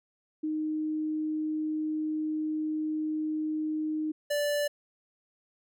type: tone pair in turn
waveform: sine / square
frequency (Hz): 309.5 / 584.3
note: D#4 / D5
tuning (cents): -9 / -9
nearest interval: major seventh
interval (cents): 1100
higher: second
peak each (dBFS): -28 / -27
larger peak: second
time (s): 0.43-4.12 / 4.3-4.68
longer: first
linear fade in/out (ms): 10
effects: none